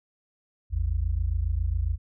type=tone pair together; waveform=sine; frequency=54.68 / 82 Hz; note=A1 / E2; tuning=-10 / -9 cents; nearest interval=perfect fifth; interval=701 cents; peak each=-26 dBFS; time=0.7-1.98 s; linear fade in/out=50 ms; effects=none